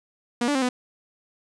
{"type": "tone with pitch steps", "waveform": "sawtooth", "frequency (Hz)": [239.7, 290.2, 264.8, 249.7], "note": ["A#3", "D4", "C4", "B3"], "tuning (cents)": [48, -21, 21, 19], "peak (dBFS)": -17, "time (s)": [0.41, 0.69], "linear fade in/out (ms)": 5, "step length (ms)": 70, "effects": ["resampled to 22050 Hz"]}